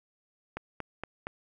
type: click train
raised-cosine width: 0.5 ms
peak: -20 dBFS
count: 4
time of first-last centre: 0.57-1.269 s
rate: 4.29 Hz
effects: none